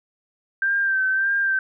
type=tone with vibrato; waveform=sine; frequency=1568 Hz; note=G6; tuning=in tune; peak=-18 dBFS; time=0.62-1.59 s; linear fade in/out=2 ms; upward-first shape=sine; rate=1.7 Hz; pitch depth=39 cents each way; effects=none